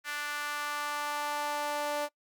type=tone with high-pass filter sweep; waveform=sawtooth; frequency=293.7 Hz; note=D4; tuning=in tune; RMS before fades=-34 dBFS; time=0.04-2.09 s; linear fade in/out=50 ms; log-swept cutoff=1600 to 630 Hz; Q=2.3; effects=noise-tail reverb RT60 0.1 s tail -22 dB re dry + Opus 48 kbps